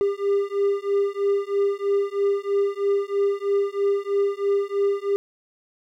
triangle beating tone pair, 398.9 / 402 Hz, G4 / G4, +30 / +44 cents, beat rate 3.1 Hz, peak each -21 dBFS, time 0.01-5.16 s, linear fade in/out 0 ms, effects none

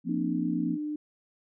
sine chord, F suspended fourth, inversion none, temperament equal, 174.61 / 233.1 / 261.6 Hz, F3 / Bb3 / C4, 0 / 0 / 0 cents, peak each -32 dBFS, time 0.04-0.78 s, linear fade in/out 50 ms
sine tone, 300.3 Hz, D4, 39 cents sharp, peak -30 dBFS, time 0.09-0.96 s, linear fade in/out 5 ms
effects none

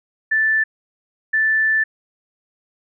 sine tone pair in turn, 1760 / 1760 Hz, A6 / A6, 0 / 0 cents, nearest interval unison, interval 0 cents, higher neither, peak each -14 dBFS, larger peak neither, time 0.31-0.64 / 1.33-1.84 s, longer second, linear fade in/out 10 ms, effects none

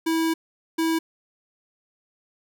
square tone bursts at uneven times, 325.5 Hz, E4, 22 cents flat, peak -21 dBFS, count 2, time 0.06-0.34 / 0.78-0.99 s, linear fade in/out 10 ms, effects none

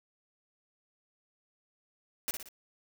white noise with echo, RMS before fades -33 dBFS, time 2.28-2.31 s, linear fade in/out 0 ms, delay 59 ms, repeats 3, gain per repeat -6 dB, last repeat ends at 2.487 s, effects none

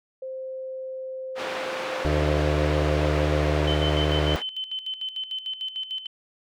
sine tone with pitch glide, 523.3 to 520.3 Hz, C5 to C5, 0 to -10 cents, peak -31 dBFS, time 0.22-3.51 s, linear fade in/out 5 ms, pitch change -10 cents, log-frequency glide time 0.35-2.61 s
pink band-pass noise, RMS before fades -32 dBFS, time 1.35-4.43 s, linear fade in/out 50 ms, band 440 to 2900 Hz, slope 12 dB/octave
harmonic tone, 75.3 Hz, D2, 44 cents sharp, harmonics 1 / 2 / 4 / 5 / 6 / 7 / 8 / 9, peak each -24 / -27 / -30 / -31 / -32 / -32 / -33 / -34 dBFS, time 2.05-4.36 s, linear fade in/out 0 ms
sine tone with tremolo, 3060 Hz, G7, 42 cents flat, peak -27 dBFS, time 3.67-6.07 s, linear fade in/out 5 ms, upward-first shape square, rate 6.7 Hz, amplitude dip 70%
effects none

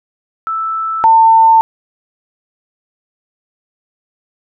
sine tone pair in turn, 1318.5 / 898.5 Hz, E6 / A5, 0 / +36 cents, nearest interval perfect fifth, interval 664 cents, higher first, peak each -15 / -4 dBFS, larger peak second, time 0.47-1.04 / 1.04-1.61 s, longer neither, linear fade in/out 0 ms, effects none

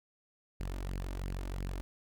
sawtooth tone with flanger, 46.25 Hz, F#1, in tune, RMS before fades -38 dBFS, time 0.6-1.81 s, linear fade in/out 0 ms, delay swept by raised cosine 0.4 to 3.4 ms, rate 2.9 Hz, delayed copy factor +0.6, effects none

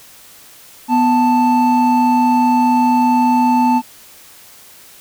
triangle tone pair together, 246.9 / 882.4 Hz, B3 / A5, 0 / +5 cents, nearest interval octave + minor seventh, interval 2205 cents, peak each -11 dBFS, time 0.88-3.82 s, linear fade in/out 50 ms, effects white hiss -42 dBFS RMS until 5 s

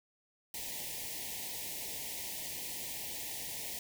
white band-stop noise, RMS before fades -41 dBFS, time 0.54-3.79 s, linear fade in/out 2 ms, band 970 to 1800 Hz, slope 96 dB/octave, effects none

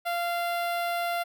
sawtooth tone with notch filter, 692 Hz, F5, 16 cents flat, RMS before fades -29 dBFS, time 0.05-1.24 s, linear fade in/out 20 ms, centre 6700 Hz, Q 0.88, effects none

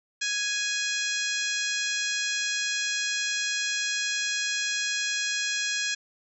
harmonic tone with a mistuned harmonic, 830.6 Hz, G#5, in tune, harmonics 2 / 3 / 4 / 5 / 6 / 7 / 8 / 9, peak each -31 / -33 / -34 / -35 / -36 / -36 / -37 / -38 dBFS, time 0.21-5.95 s, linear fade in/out 10 ms, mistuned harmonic 6, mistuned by +32 cents, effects none

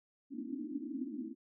pink band-pass noise, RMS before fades -41 dBFS, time 0.3-1.35 s, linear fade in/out 50 ms, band 230 to 320 Hz, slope 96 dB/octave, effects none

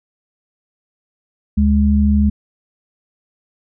sine tone pair together, 73.43 / 207.7 Hz, D2 / G#3, 0 / 0 cents, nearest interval octave + tritone, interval 1800 cents, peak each -13 dBFS, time 1.57-2.3 s, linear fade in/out 10 ms, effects none

